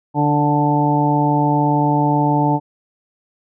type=harmonic tone with a mistuned harmonic; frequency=146.83 Hz; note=D3; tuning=in tune; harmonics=1 / 2 / 3 / 4 / 5 / 6; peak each=-18 / -18 / -27 / -26 / -23 / -18 dBFS; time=0.14-2.6 s; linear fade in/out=50 ms; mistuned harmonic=3; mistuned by=+37 cents; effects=none